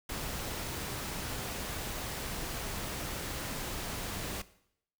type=noise; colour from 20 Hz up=pink; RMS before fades=-38 dBFS; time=0.09-4.42 s; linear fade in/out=5 ms; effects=noise-tail reverb RT60 0.7 s tail -17 dB re dry